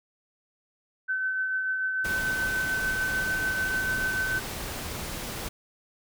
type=tone with tremolo; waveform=sine; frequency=1526 Hz; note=G6; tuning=47 cents flat; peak=-24 dBFS; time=1.08-4.4 s; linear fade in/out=20 ms; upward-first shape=triangle; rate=6.8 Hz; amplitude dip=35%
type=noise; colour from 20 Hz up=pink; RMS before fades=-35 dBFS; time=2.04-5.49 s; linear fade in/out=10 ms
effects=none